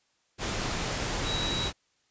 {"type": "tone in noise", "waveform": "sine", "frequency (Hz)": 3875, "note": "B7", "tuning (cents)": -34, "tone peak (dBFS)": -31, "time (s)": [1.24, 1.71], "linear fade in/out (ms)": 50, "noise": "pink", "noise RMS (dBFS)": -31, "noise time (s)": [0.38, 1.73], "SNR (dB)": -3, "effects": ["white hiss -71 dBFS RMS until 2.1 s", "resampled to 16000 Hz"]}